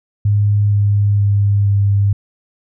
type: tone with pitch steps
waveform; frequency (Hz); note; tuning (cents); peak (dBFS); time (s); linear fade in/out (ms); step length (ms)
sine; 103 / 102.11 / 101.23 / 100.36; G#2 / G#2 / G#2 / G2; -14 / -29 / -44 / +41; -10; 0.25-2.13; 5; 470
effects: none